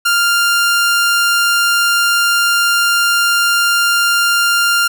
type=tone; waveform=sawtooth; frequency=1396.9 Hz; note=F6; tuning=in tune; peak=-7 dBFS; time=0.05-4.88 s; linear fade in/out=10 ms; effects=none